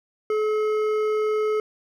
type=tone with hard clipping; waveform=sine; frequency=428.8 Hz; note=A4; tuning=45 cents flat; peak=-22 dBFS; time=0.3-1.6 s; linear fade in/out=2 ms; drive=9 dB; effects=none